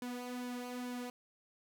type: tone with flanger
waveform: sawtooth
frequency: 246.9 Hz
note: B3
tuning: in tune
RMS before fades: -42 dBFS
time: 0.02-1.1 s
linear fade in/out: 2 ms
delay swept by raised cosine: 1.5 to 3.5 ms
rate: 2.3 Hz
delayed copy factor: -0.6
effects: none